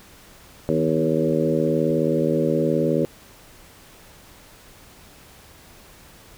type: harmonic tone with a mistuned harmonic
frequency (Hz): 79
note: D#2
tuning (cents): +27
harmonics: 2 / 3 / 4 / 5 / 6 / 7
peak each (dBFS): -25 / -25 / -25 / -25 / -25 / -25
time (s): 0.69-3.05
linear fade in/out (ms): 0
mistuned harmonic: 3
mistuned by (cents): +32
effects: pink hiss -48 dBFS RMS until 6.37 s